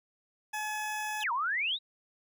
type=tone; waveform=20% pulse; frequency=852 Hz; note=G#5; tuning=44 cents sharp; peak=-28 dBFS; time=0.53-1.24 s; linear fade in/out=10 ms
type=exponential two-way sweep; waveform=sine; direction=down then up; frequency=4435 to 910 to 3937 Hz; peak=-28 dBFS; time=1.2-1.79 s; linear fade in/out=50 ms; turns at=1.32 s
effects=none